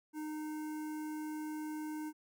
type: tone with notch filter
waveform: square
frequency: 307.2 Hz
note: D#4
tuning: 22 cents flat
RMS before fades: -41 dBFS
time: 0.13-2.13 s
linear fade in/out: 50 ms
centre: 3600 Hz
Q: 0.56
effects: none